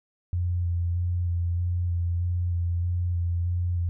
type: tone with vibrato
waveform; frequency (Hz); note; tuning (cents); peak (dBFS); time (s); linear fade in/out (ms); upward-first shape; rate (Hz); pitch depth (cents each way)
sine; 87.31; F2; 0; -23; 0.33-3.89; 0; square; 1.6; 18
effects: none